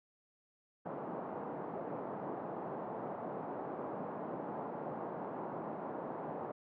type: band-pass noise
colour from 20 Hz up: white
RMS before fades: -42 dBFS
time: 0.85-6.52 s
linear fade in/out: 10 ms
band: 150 to 910 Hz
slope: 24 dB/octave
effects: none